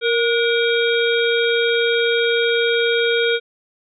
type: harmonic tone with a mistuned harmonic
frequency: 466.2 Hz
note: A#4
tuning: in tune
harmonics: 1 / 3 / 5 / 7 / 8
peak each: -17 / -22 / -24 / -25 / -26 dBFS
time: 0.01-3.4 s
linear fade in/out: 50 ms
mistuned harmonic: 3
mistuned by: +59 cents
effects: none